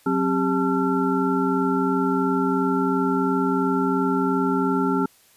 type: tone cluster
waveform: sine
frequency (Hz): 183.2 / 266.1 / 398.1 / 875 / 1361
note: F#3 / C4 / G4 / A5 / F6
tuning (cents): -17 / +29 / +27 / -10 / -45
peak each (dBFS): -26 / -22 / -25 / -29 / -27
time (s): 0.06-5.06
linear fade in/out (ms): 5
effects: white hiss -56 dBFS RMS until 5.36 s + resampled to 32000 Hz